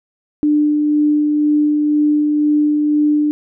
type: tone with tremolo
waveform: sine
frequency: 298.2 Hz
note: D4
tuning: 27 cents sharp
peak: -10 dBFS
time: 0.43-3.31 s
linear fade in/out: 0 ms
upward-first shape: sine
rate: 2 Hz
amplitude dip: 25%
effects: none